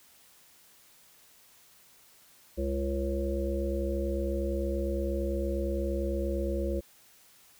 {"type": "harmonic tone with a mistuned harmonic", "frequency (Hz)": 68.7, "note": "C#2", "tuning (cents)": -15, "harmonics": [1, 3, 5, 7, 8], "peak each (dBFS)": [-31, -37, -34, -39, -35], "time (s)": [2.57, 6.81], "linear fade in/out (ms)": 20, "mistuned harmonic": 1, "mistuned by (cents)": -61, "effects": ["white hiss -59 dBFS RMS until 7.59 s"]}